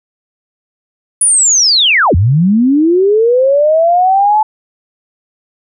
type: linear two-way sweep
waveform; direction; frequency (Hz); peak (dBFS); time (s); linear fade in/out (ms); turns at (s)
sine; down then up; 9956 to 78 to 873; -6; 1.21-4.43; 5; 2.15
effects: none